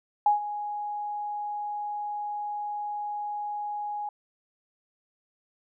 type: tone with ADSR envelope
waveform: sine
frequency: 830.6 Hz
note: G#5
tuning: in tune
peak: -16 dBFS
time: 0.26-4.09 s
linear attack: 3 ms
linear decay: 130 ms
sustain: -14 dB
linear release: 3 ms
effects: none